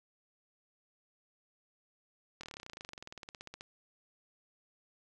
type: slowing click train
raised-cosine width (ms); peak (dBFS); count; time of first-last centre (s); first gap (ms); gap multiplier
0.2; -28; 29; 2.41-3.609; 24; 1.04
effects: none